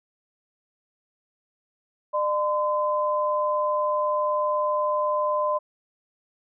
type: tone pair together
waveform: sine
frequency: 602 / 1023 Hz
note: D5 / C6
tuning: +43 / -39 cents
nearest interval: major sixth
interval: 918 cents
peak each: -24 dBFS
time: 2.13-5.59 s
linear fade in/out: 20 ms
effects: none